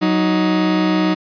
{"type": "tone pair together", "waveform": "40% pulse", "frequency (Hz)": [185.13, 312.4], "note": ["F#3", "D#4"], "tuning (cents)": [1, 7], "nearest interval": "major sixth", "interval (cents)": 906, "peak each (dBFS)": [-17, -15], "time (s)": [0.01, 1.15], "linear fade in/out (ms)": 20, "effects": ["resampled to 11025 Hz"]}